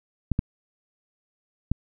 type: clicks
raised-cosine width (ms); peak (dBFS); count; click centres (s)
5; -10; 3; 0.317 / 0.391 / 1.716
effects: none